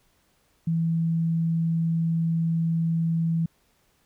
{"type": "tone", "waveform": "sine", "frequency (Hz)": 164.81, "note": "E3", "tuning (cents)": 0, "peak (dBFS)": -21, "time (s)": [0.67, 3.46], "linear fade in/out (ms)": 5, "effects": ["pink hiss -66 dBFS RMS until 4.05 s"]}